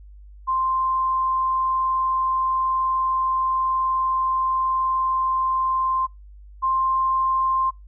sine tone pair in turn, 1046.5 / 1052.2 Hz, C6 / C6, 0 / +9 cents, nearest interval unison, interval 9 cents, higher second, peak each -19 / -18 dBFS, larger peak second, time 0.47-6.07 / 6.62-7.71 s, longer first, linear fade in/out 20 ms, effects noise-tail reverb RT60 0.2 s tail -25 dB re dry + added 50 Hz sine -41 dBFS peak until 7.87 s

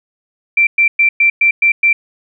sine tone bursts, 2350 Hz, D7, 1 cent sharp, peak -7 dBFS, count 7, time 0.57-1.93 s, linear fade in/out 5 ms, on 100 ms, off 110 ms, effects none

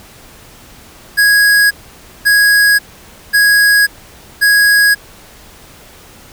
square tone bursts, 1657 Hz, G#6, 4 cents flat, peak -7 dBFS, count 4, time 1.17-4.95 s, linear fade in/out 20 ms, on 540 ms, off 540 ms, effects pink hiss -39 dBFS RMS until 6.32 s

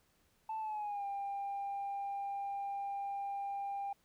sine tone with pitch glide, 880 to 797.7 Hz, A5 to G5, 0 to +30 cents, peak -35 dBFS, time 0.49-3.93 s, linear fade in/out 5 ms, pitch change -170 cents, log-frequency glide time 0.59-1.05 s, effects tanh soft clip ceiling -34 dBFS + pink hiss -73 dBFS RMS until 4.04 s

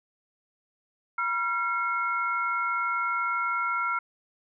sine tone cluster, 965 / 1372 / 2174 Hz, B5 / F6 / C#7, -40 / -31 / -34 cents, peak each -34 / -26 / -33 dBFS, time 1.18-3.99 s, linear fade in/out 5 ms, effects none

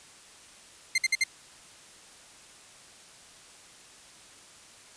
sawtooth tone bursts, 2093 Hz, C7, in tune, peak -18 dBFS, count 4, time 0.95-1.239 s, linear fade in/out 5 ms, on 31 ms, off 55 ms, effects white hiss -52 dBFS RMS until 4.96 s + resampled to 22050 Hz

